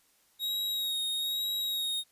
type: tone with vibrato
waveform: 45% pulse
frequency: 3781 Hz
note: A#7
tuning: 24 cents sharp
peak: -29 dBFS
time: 0.39-2.04 s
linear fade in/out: 50 ms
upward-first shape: sine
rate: 1.1 Hz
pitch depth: 26 cents each way
effects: white hiss -67 dBFS RMS until 2.11 s + resampled to 32000 Hz